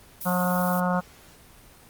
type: noise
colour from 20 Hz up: violet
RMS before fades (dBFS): -34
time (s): 0.21-0.8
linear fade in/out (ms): 2
type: harmonic tone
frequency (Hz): 180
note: F#3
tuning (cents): -47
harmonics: 1 / 3 / 4 / 5 / 6 / 7 / 8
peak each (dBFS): -24 / -29 / -30 / -31 / -32 / -32 / -33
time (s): 0.25-1.01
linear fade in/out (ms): 20
effects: pink hiss -51 dBFS RMS until 1.89 s + Opus 24 kbps